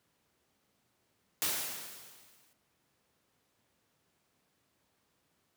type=noise with exponential decay; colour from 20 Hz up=white; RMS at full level=-30 dBFS; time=1.42-2.53 s; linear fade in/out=0 ms; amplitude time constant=240 ms; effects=pink hiss -75 dBFS RMS until 5.56 s + high-pass 100 Hz 12 dB/octave